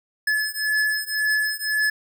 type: beating tone pair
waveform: square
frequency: 1717 / 1718.9 Hz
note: A6 / A6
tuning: -43 / -41 cents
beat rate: 1.9 Hz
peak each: -24 / -25 dBFS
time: 0.27-1.9 s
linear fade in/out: 5 ms
effects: none